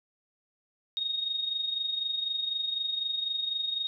sine tone with amplitude modulation, 3729 Hz, A#7, in tune, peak -26 dBFS, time 0.97-3.87 s, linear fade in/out 0 ms, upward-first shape sine, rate 24 Hz, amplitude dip 60%, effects none

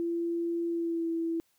sine tone with pitch glide, 339 to 330.9 Hz, E4 to E4, +49 to +7 cents, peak -28 dBFS, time 0-1.4 s, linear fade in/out 0 ms, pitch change -42 cents, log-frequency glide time 0.68-1.09 s, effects white hiss -71 dBFS RMS until 1.58 s

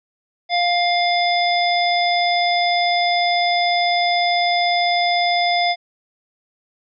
harmonic tone with a mistuned harmonic, 702 Hz, F5, 9 cents sharp, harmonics 1 / 3 / 5 / 7, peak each -17 / -22 / -24 / -25 dBFS, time 0.49-5.76 s, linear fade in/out 50 ms, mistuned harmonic 7, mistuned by +37 cents, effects none

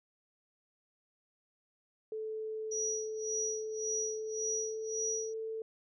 sine tone with pitch glide, 436.6 to 443.7 Hz, A4 to A4, -13 to +14 cents, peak -36 dBFS, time 2.12-5.62 s, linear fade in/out 2 ms, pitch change +27 cents, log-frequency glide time 4.15-5.32 s
sine tone with tremolo, 5810 Hz, F#8, 32 cents flat, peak -32 dBFS, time 2.71-5.34 s, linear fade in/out 10 ms, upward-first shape sine, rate 1.8 Hz, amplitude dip 95%
effects none

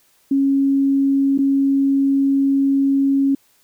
sine tone with dropouts, 274.7 Hz, C#4, 16 cents flat, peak -13 dBFS, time 0.31-3.35 s, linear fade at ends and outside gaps 5 ms, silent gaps 1.378-1.387 s, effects white hiss -58 dBFS RMS until 3.63 s

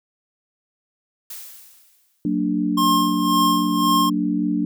blue noise with exponential decay, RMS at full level -33 dBFS, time 1.3-2.36 s, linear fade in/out 5 ms, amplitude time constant 230 ms
sine chord, Gb augmented, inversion none, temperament equal with one note detuned, 185 / 228.8 / 293.7 Hz, Gb3 / Bb3 / D4, 0 / -32 / 0 cents, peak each -24 / -24 / -21 dBFS, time 2.25-4.65 s, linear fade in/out 2 ms
square tone with tremolo, 1068 Hz, C6, 35 cents sharp, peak -16 dBFS, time 2.77-4.1 s, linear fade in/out 10 ms, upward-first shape sine, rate 1.9 Hz, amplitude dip 70%
effects none

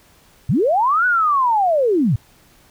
sine linear two-way sweep, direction up then down, 94.7 to 1497 to 94.7 Hz, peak -13 dBFS, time 0.49-2.16 s, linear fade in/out 5 ms, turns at 1.06 s, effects pink hiss -52 dBFS RMS until 2.7 s

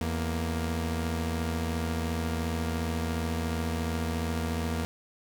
sawtooth tone pair together, 82.8 / 234.2 Hz, E2 / A#3, +8 / +8 cents, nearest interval octave + tritone, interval 1800 cents, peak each -26 / -29 dBFS, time 0.01-4.85 s, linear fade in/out 0 ms, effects none

